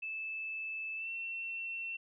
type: tone with pitch glide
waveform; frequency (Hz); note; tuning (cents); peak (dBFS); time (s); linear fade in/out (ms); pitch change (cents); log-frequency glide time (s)
sine; 2625 to 2703; E7 to E7; -8 to +43; -37; 0.02-1.97; 10; +51; 0.96-1.11
effects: none